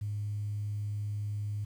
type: tone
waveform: sine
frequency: 103.83 Hz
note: G#2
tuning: in tune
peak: -31 dBFS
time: 0.01-1.65 s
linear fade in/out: 10 ms
effects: tanh soft clip ceiling -27 dBFS + 10-bit